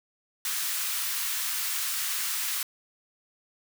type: high-pass noise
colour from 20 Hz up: white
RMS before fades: -30 dBFS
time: 0.45-2.63 s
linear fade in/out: 2 ms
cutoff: 1100 Hz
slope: 24 dB/octave
effects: none